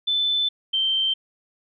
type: tone pair in turn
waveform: sine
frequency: 3518 / 3126 Hz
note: A7 / G7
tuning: -1 / -6 cents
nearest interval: major second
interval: 205 cents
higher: first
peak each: -19 / -19 dBFS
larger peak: neither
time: 0.07-0.49 / 0.73-1.14 s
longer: first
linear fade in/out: 10 ms
effects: none